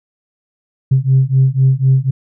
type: beating tone pair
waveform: sine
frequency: 130.81 / 134.81 Hz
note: C3 / C#3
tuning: 0 / -48 cents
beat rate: 4 Hz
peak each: -11 dBFS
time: 0.91-2.11 s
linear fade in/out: 10 ms
effects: tanh soft clip ceiling -3 dBFS